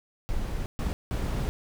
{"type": "noise bursts at uneven times", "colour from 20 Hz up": "brown", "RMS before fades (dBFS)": -29, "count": 3, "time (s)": [[0.29, 0.66], [0.79, 0.93], [1.11, 1.49]], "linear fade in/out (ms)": 0, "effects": []}